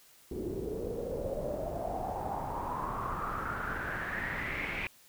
pink noise with low-pass filter sweep, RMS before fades -36 dBFS, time 0.31-4.87 s, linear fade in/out 2 ms, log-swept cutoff 360 to 2400 Hz, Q 6.6, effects white hiss -60 dBFS RMS until 5.08 s

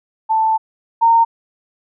sine tone pair in turn, 883 / 919 Hz, A5 / A#5, +6 / -25 cents, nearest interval minor second, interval 69 cents, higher second, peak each -12 / -8 dBFS, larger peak second, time 0.29-0.58 / 1.01-1.25 s, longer first, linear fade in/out 20 ms, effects none

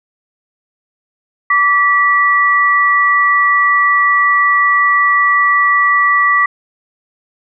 sine tone pair together, 1160 / 1950.9 Hz, D6 / B6, -22 / -22 cents, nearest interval major sixth, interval 900 cents, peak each -11 dBFS, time 1.5-6.46 s, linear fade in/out 5 ms, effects none

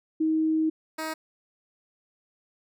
sine / 10% pulse tone pair in turn, 316.2 / 316.2 Hz, D#4 / D#4, +28 / +28 cents, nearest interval unison, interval 0 cents, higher neither, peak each -21 / -22 dBFS, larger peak first, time 0.2-0.7 / 0.98-1.14 s, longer first, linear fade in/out 10 ms, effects none

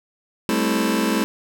sawtooth chord, A minor seventh, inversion third, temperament just, 198 / 220 / 264 / 330 Hz, G3 / A3 / C4 / E4, +18 / 0 / +16 / +2 cents, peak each -21 / -18 / -21 / -20 dBFS, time 0.49-1.24 s, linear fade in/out 0 ms, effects none

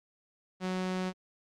sawtooth tone, 185 Hz, F#3, in tune, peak -27 dBFS, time 0.6-1.13 s, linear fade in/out 50 ms, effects low-pass 6000 Hz 12 dB/octave + Opus 48 kbps

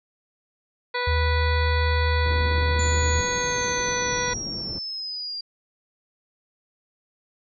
harmonic tone, 491.6 Hz, B4, 8 cents flat, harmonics 1 / 2 / 3 / 4 / 5 / 7 / 8 / 9, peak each -29 / -29 / -32 / -30 / -36 / -38 / -37 / -36 dBFS, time 0.94-4.34 s, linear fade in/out 10 ms
sine tone, 78.6 Hz, D#2, 18 cents sharp, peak -20 dBFS, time 1.07-3.21 s, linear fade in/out 5 ms
white low-pass noise, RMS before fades -36 dBFS, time 2.25-4.79 s, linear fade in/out 5 ms, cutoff 270 Hz, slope 12 dB/octave
sine linear sweep, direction down, 7040 to 4750 Hz, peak -29 dBFS, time 2.79-5.41 s, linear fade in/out 5 ms
effects none

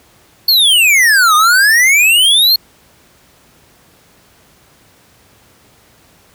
square exponential two-way sweep, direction down then up, 4489 to 1206 to 4362 Hz, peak -7 dBFS, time 0.48-2.56 s, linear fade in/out 5 ms, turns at 1.35 s, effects pink hiss -48 dBFS RMS until 6.34 s + high-pass 60 Hz 12 dB/octave

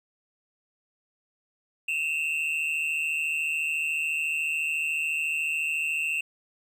triangle tone pair together, 2582 / 2736 Hz, E7 / F7, -37 / -36 cents, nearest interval minor second, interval 101 cents, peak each -28 / -26 dBFS, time 1.88-6.21 s, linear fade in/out 5 ms, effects none

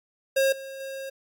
square tone with level steps, 539 Hz, C#5, 49 cents flat, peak -20 / -37 / -34 dBFS, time 0.36-1.1 s, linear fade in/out 10 ms, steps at 0.52 / 0.8 s, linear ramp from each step 5 ms, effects AAC 64 kbps

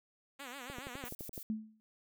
5% pulse tone with vibrato, 261.6 Hz, C4, in tune, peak -33 dBFS, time 0.39-1.09 s, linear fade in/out 10 ms, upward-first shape sine, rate 7.1 Hz, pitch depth 150 cents each way
click train, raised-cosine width 2 ms, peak -31 dBFS, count 9, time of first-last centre 0.7-1.378 s, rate 11.8 Hz
violet noise bursts, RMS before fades -47 dBFS, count 3, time 1.05-1.43 s, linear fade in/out 2 ms, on 100 ms, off 40 ms
sine tone with exponential decay, 217.5 Hz, A3, 20 cents flat, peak -30 dBFS, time 1.5-1.8 s, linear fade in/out 0 ms, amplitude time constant 64 ms
effects none

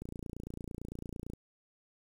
click train, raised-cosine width 3 ms, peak -28 dBFS, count 39, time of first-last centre 0.02-1.335 s, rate 28.9 Hz, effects 9-bit

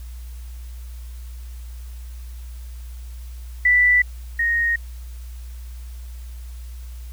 sine tone pair in turn, 1975.5 / 1864.6 Hz, B6 / A#6, 0 / 0 cents, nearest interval minor second, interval 100 cents, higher first, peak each -12 / -17 dBFS, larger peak first, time 3.65-4.02 / 4.39-4.76 s, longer neither, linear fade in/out 5 ms, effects added 60 Hz sine -32 dBFS peak until 7.12 s + white hiss -51 dBFS RMS until 7.12 s

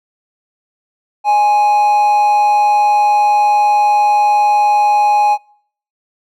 triangle tone with amplitude modulation, 830.6 Hz, G#5, in tune, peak -5 dBFS, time 1.24-5.38 s, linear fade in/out 50 ms, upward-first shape sine, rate 229 Hz, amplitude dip 30%, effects noise-tail reverb RT60 0.6 s tail -26 dB re dry

